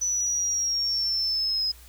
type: linear sweep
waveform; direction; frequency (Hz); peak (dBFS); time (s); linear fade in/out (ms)
sine; down; 5970 to 5060; -23; 0.01-1.72; 10
effects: added 60 Hz sine -48 dBFS peak until 1.88 s + white hiss -52 dBFS RMS until 1.88 s